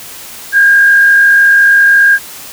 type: tone with frequency modulation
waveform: sine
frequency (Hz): 1615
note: G#6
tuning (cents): -49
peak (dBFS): -3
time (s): 0.52-2.19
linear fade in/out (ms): 50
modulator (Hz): 54.2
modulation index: 0.51
effects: white hiss -29 dBFS RMS until 2.52 s